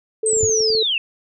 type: tone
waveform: sine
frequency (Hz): 439.8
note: A4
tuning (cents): -1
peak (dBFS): -18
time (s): 0.23-0.83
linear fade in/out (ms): 5
type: linear sweep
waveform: sine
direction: down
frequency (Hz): 8350 to 2600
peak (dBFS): -17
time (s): 0.26-0.98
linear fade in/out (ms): 2
type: clicks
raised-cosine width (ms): 2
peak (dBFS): -24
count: 8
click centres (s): 0.332 / 0.368 / 0.408 / 0.44 / 0.495 / 0.606 / 0.703 / 0.751
type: tone with exponential decay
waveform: sine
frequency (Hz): 100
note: G2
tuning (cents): +35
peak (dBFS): -16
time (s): 0.43-0.51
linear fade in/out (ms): 0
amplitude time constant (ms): 16
effects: none